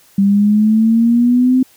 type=exponential sweep; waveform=sine; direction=up; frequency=196 to 260 Hz; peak=-8 dBFS; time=0.18-1.63 s; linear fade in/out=5 ms; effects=white hiss -49 dBFS RMS until 1.76 s